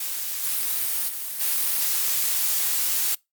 blue noise with level steps, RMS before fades -29 / -25 / -31 / -23 dBFS, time 0-3.15 s, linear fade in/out 5 ms, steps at 0.43 / 1.08 / 1.4 s, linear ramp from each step 10 ms, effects noise-tail reverb RT60 0.2 s tail -25 dB re dry + Opus 48 kbps

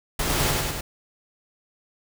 pink noise with echo, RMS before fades -25 dBFS, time 0.19-0.51 s, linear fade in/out 5 ms, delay 100 ms, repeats 3, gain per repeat -2 dB, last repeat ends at 0.81 s, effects none

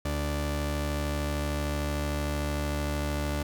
sawtooth tone pair together, 73.22 / 292.9 Hz, D2 / D4, -5 / -5 cents, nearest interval 2 octaves, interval 2400 cents, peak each -25 / -28 dBFS, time 0.05-3.43 s, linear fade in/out 5 ms, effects none

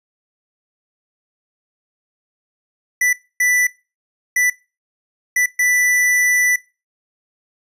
square tone bursts at uneven times, 1979 Hz, B6, 3 cents sharp, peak -14 dBFS, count 5, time 3.01-3.13 / 3.4-3.67 / 4.36-4.5 / 5.36-5.46 / 5.59-6.56 s, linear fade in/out 5 ms, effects noise-tail reverb RT60 0.3 s tail -20 dB re dry + resampled to 32000 Hz

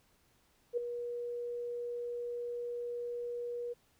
sine tone with ADSR envelope, 480 Hz, B4, 49 cents flat, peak -27 dBFS, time 0.73-3.74 s, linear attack 43 ms, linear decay 7 ms, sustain -9 dB, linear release 19 ms, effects pink hiss -70 dBFS RMS until 3.99 s

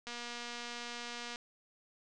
click train, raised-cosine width 0.2 ms, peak -26 dBFS, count 309, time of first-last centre 0.07-1.359 s, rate 239 Hz, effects resampled to 22050 Hz + 9-bit

